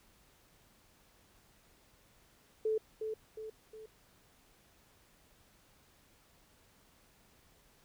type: tone with echo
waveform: sine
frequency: 436.6 Hz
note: A4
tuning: 13 cents flat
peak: -29 dBFS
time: 2.65-2.78 s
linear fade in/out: 5 ms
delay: 360 ms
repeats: 3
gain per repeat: -6 dB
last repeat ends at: 3.86 s
effects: pink hiss -66 dBFS RMS until 7.84 s